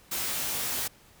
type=noise with comb filter; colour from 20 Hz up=white; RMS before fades=-31 dBFS; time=0.11-0.88 s; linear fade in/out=10 ms; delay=20 ms; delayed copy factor=+0.6; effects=pink hiss -57 dBFS RMS until 1.2 s